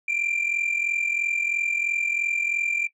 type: tone pair together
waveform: sine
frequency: 2357 / 2400 Hz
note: D7 / D7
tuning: +6 / +37 cents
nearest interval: unison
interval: 31 cents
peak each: -23 / -24 dBFS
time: 0.08-2.87 s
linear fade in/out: 5 ms
effects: noise-tail reverb RT60 0.1 s tail -18 dB re dry + tanh soft clip ceiling -19 dBFS